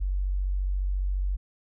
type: tone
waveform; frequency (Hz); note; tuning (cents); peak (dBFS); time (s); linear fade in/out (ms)
sine; 47.23; F#1; +36; -24; 0-1.37; 20
effects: none